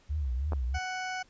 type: tone with vibrato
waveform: sine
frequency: 68.4 Hz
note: C#2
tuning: 23 cents flat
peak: -28 dBFS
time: 0.09-0.79 s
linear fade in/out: 20 ms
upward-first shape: triangle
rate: 3.1 Hz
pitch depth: 250 cents each way
type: clicks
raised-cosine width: 1 ms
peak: -22 dBFS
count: 2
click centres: 0.522 / 0.533 s
type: tone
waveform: 20% pulse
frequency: 743 Hz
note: F#5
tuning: 7 cents sharp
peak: -28 dBFS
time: 0.74-1.23 s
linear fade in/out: 10 ms
effects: pink hiss -63 dBFS RMS until 1.29 s + resampled to 16000 Hz